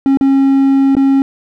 triangle tone with dropouts, 272 Hz, C#4, 33 cents flat, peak -5 dBFS, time 0.06-1.22 s, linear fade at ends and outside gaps 1 ms, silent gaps 0.172-0.21 / 0.952-0.967 s, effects none

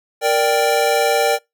square chord, G minor, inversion first, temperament equal, 466.2 / 587.3 / 784 Hz, Bb4 / D5 / G5, 0 / 0 / 0 cents, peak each -19 dBFS, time 0.21-1.39 s, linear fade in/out 50 ms, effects noise-tail reverb RT60 0.2 s tail -25 dB re dry

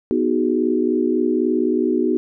sine chord, G# minor seventh, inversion first, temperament equal with one note detuned, 246.9 / 311.1 / 370 / 413.4 Hz, B3 / D#4 / F#4 / G#4, 0 / 0 / 0 / -8 cents, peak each -21 / -21 / -20 / -25 dBFS, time 0.11-2.17 s, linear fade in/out 0 ms, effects none

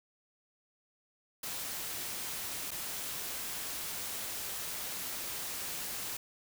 white noise with dropouts, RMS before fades -39 dBFS, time 1.43-6.17 s, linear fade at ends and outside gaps 5 ms, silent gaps 2.708-2.714 s, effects none

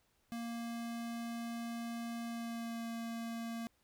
square tone with pitch glide, 233.1 to 230.2 Hz, A#3 to A#3, 0 to -22 cents, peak -40 dBFS, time 0.32-3.67 s, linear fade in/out 0 ms, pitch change -22 cents, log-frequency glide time 2.25-2.87 s, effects pink hiss -75 dBFS RMS until 3.83 s

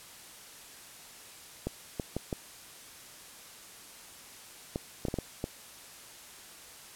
clicks, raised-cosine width 2 ms, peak -18 dBFS, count 10, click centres 1.67 / 1.998 / 2.166 / 2.328 / 4.759 / 5.052 / 5.084 / 5.141 / 5.187 / 5.441 s, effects white hiss -50 dBFS RMS until 6.95 s + low-pass 12000 Hz 12 dB/octave

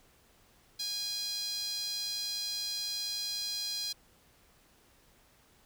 sawtooth tone with high-pass filter, 821 Hz, G#5, 20 cents flat, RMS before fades -36 dBFS, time 0.79-3.93 s, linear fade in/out 10 ms, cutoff 4400 Hz, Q 5.9, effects pink hiss -64 dBFS RMS until 5.65 s

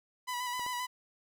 sawtooth tone with vibrato, 987.8 Hz, B5, in tune, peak -30 dBFS, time 0.27-0.87 s, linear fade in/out 20 ms, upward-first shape square, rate 7.6 Hz, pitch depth 25 cents each way
clicks, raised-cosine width 1 ms, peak -33 dBFS, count 2, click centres 0.595 / 0.664 s
effects none

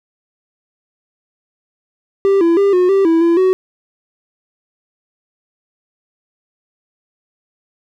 triangle tone with pitch steps, 393.1 / 336.3 / 398.5 / 362 / 390.9 / 328.6 / 337.5 / 373.9 Hz, G4 / E4 / G4 / F#4 / G4 / E4 / E4 / F#4, +5 / +35 / +28 / -38 / -5 / -5 / +41 / +18 cents, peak -7 dBFS, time 2.25-3.53 s, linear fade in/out 0 ms, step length 160 ms, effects none

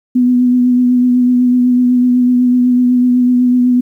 sine tone with vibrato, 248.1 Hz, B3, 8 cents sharp, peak -7 dBFS, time 0.15-3.81 s, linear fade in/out 10 ms, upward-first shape triangle, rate 8 Hz, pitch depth 25 cents each way, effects 8-bit

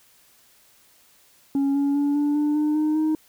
sine tone with pitch steps, 277.2 / 281.9 / 286.6 / 291.5 / 296.4 / 301.4 / 306.5 / 311.7 Hz, C#4 / C#4 / D4 / D4 / D4 / D4 / D#4 / D#4, 0 / +29 / -42 / -13 / +16 / +45 / -26 / +3 cents, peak -16 dBFS, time 1.55-3.15 s, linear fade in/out 2 ms, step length 200 ms, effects tanh soft clip ceiling -18 dBFS + white hiss -57 dBFS RMS until 3.28 s

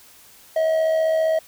triangle tone with amplitude modulation, 640 Hz, D#5, 49 cents sharp, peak -13 dBFS, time 0.56-1.39 s, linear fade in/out 5 ms, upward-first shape sine, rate 75.1 Hz, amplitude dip 40%, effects white hiss -49 dBFS RMS until 1.47 s

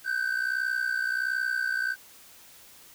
triangle ring-modulated tone, 1541 Hz, G6, 30 cents flat, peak -21 dBFS, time 0.04-1.96 s, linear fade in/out 50 ms, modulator 30.7 Hz, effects white hiss -52 dBFS RMS until 2.94 s

